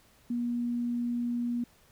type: tone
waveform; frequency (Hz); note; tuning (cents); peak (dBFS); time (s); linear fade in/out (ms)
sine; 239.7; A#3; +48; -28; 0.3-1.64; 5
effects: pink hiss -62 dBFS RMS until 1.91 s